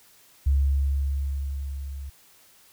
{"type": "tone with level ramp", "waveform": "sine", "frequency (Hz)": 69.3, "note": "C#2", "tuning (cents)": 0, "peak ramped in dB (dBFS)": [-16, -33], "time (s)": [0.46, 2.1], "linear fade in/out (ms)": 10, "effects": ["tanh soft clip ceiling -12 dBFS", "white hiss -56 dBFS RMS until 2.72 s"]}